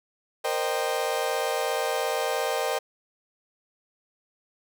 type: chord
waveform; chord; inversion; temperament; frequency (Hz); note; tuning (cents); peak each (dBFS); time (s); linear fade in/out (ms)
35% pulse; C minor seventh; third; equal with one note detuned; 466.2 / 523.3 / 611.9 / 784; Bb4 / C5 / Eb5 / G5; 0 / 0 / -29 / 0; -29; 0.44-2.79; 10
effects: none

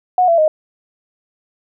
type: tone with pitch steps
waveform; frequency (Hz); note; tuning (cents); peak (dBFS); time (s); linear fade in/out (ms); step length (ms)
sine; 730 / 673.3 / 621; F#5 / E5 / D#5; -24 / +36 / -3; -9; 0.18-0.48; 2; 100
effects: none

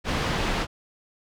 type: low-pass noise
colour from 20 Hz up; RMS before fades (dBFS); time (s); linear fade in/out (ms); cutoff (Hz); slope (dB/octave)
pink; -26; 0.04-0.67; 50; 3900; 12
effects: none

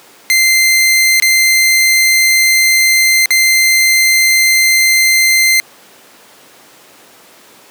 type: tone with dropouts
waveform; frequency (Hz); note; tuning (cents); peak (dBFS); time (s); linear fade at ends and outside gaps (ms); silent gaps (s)
sawtooth; 2082; C7; -9; -4; 0.3-5.6; 0; 1.199-1.223 / 3.258-3.306
effects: pink hiss -41 dBFS RMS until 7.7 s + high-pass 300 Hz 12 dB/octave

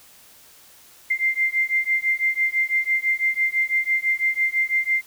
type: beating tone pair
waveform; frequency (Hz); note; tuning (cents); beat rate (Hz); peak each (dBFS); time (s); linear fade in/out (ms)
sine; 2091 / 2097; C7 / C7; -2 / +3; 6; -22; 1.1-5.02; 10
effects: white hiss -50 dBFS RMS until 5.06 s

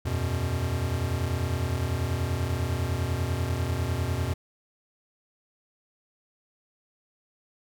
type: chord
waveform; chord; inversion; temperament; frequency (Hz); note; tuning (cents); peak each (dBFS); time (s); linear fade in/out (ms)
square; E suspended second; none; equal; 82.41 / 92.5 / 123.47; E2 / F#2 / B2; 0 / 0 / 0; -31; 0.05-4.34; 10
effects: none

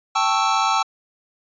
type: chord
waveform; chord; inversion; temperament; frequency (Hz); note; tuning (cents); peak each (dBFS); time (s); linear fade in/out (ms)
square; A dominant seventh; third; equal; 784 / 880 / 1108.7 / 1318.5; G5 / A5 / C#6 / E6; 0 / 0 / 0 / 0; -24 / -23 / -25 / -22; 0.15-0.83; 10
effects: resampled to 16000 Hz

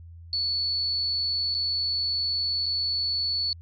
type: tone with dropouts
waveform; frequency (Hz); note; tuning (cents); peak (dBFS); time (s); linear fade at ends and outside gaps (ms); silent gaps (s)
sine; 4435; C#8; 0; -24; 0.33-3.53; 1; 1.543-1.548 / 2.659-2.663
effects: added 84 Hz sine -42 dBFS peak until 3.61 s

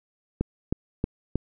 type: click train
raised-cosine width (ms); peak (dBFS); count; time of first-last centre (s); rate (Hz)
3; -11; 4; 0.41-1.356; 3.17
effects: none

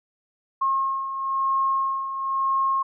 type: beating tone pair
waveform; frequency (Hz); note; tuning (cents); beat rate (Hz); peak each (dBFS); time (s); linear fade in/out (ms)
sine; 1077 / 1078; C6 / C#6; +50 / -49; 1; -29 / -22; 0.61-2.83; 10
effects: none

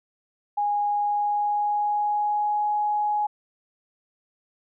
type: tone with pitch glide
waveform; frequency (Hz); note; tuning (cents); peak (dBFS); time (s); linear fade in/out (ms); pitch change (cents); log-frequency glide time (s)
sine; 824 to 836.5; G#5 to G#5; -14 to +12; -21; 0.57-3.27; 10; +26; 0.88-2.67
effects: none

